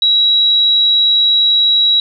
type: tone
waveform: sine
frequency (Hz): 3877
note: B7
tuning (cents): -33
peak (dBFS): -8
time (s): 0.02-2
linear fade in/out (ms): 2
effects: none